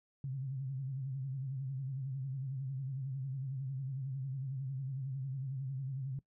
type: tone with vibrato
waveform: sine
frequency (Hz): 133.8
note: C3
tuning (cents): +39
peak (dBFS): -36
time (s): 0.24-6.19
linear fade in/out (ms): 2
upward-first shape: sine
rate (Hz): 11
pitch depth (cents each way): 80
effects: noise-tail reverb RT60 0.1 s tail -20 dB re dry